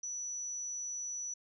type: tone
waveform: sine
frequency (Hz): 5920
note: F#8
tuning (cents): 0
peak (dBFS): -37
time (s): 0.03-1.34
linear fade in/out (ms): 5
effects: none